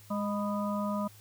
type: harmonic tone with a mistuned harmonic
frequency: 206.3 Hz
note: G#3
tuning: 11 cents flat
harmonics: 1 / 3 / 5 / 6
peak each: -31 / -36 / -38 / -39 dBFS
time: 0.1-1.08 s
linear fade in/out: 10 ms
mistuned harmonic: 5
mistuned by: -65 cents
effects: added 104 Hz sine -54 dBFS peak until 1.2 s + white hiss -57 dBFS RMS until 1.2 s